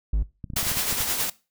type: tone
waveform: triangle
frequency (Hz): 51.91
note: G#1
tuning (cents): 0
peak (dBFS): -17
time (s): 0.13-0.23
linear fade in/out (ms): 5
type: clicks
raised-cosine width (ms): 5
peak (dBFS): -22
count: 10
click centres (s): 0.442 / 0.502 / 0.536 / 0.568 / 0.629 / 0.668 / 0.716 / 0.771 / 0.926 / 1.006
type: noise with tremolo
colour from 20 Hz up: white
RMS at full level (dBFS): -24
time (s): 0.56-1.3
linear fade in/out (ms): 5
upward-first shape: sine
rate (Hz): 9.5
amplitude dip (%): 45
effects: noise-tail reverb RT60 0.3 s tail -20 dB re dry